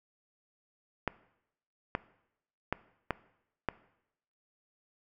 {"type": "clicks", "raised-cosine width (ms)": 0.5, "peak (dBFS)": -14, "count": 5, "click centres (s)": [1.077, 1.951, 2.726, 3.107, 3.687], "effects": ["noise-tail reverb RT60 0.8 s tail -19 dB re dry"]}